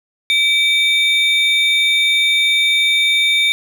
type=tone pair together; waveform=triangle; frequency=2306 / 3643 Hz; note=D7 / A#7; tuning=-32 / -41 cents; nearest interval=minor sixth; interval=791 cents; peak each=-13 dBFS; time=0.3-3.52 s; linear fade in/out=0 ms; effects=none